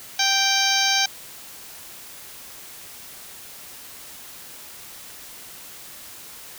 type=harmonic tone with a mistuned harmonic; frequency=784 Hz; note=G5; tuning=in tune; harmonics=1 / 2 / 3 / 4 / 5 / 6 / 7 / 8; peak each=-26 / -26 / -26 / -26 / -26 / -26 / -26 / -26 dBFS; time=0.19-1.06 s; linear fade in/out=5 ms; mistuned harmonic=5; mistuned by=-20 cents; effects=white hiss -41 dBFS RMS until 6.58 s